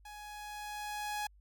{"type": "tone with level ramp", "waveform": "sawtooth", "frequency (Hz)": 836, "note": "G#5", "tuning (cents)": 11, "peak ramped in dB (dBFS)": [-43, -30], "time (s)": [0.05, 1.27], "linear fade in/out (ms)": 5, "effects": ["added 50 Hz sine -58 dBFS peak until 1.4 s", "MP3 96 kbps"]}